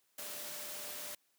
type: tone in noise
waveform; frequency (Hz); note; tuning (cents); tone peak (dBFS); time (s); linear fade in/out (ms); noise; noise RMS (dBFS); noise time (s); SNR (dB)
sine; 595; D5; +22; -54; 0.18-1.15; 5; white; -44; 0.18-1.15; -13
effects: white hiss -75 dBFS RMS until 1.38 s + high-pass 150 Hz 12 dB/octave